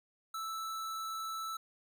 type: tone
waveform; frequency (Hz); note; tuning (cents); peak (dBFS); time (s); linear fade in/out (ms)
square; 1317; E6; -2; -38; 0.34-1.57; 5
effects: none